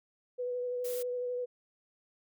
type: tone with vibrato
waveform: sine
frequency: 493.9 Hz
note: B4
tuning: in tune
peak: -32 dBFS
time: 0.38-1.46 s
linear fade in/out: 20 ms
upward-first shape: sine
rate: 12 Hz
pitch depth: 16 cents each way
type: noise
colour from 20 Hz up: blue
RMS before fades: -43 dBFS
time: 0.84-1.03 s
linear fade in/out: 10 ms
effects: none